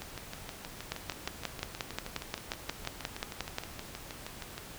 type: two click trains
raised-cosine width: 0.2 ms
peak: -22 / -15 dBFS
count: 30 / 16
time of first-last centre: 0.02-4.58 / 0.92-3.584 s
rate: 6.36 / 5.63 Hz
effects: pink hiss -47 dBFS RMS until 4.78 s